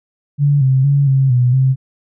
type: tone with pitch steps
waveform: sine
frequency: 143.6 / 132.1 / 141.2 / 134.4 / 124 / 132 Hz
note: D3 / C3 / C#3 / C3 / B2 / C3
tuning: -39 / +17 / +32 / +47 / +7 / +16 cents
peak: -9 dBFS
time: 0.38-1.76 s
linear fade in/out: 50 ms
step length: 230 ms
effects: none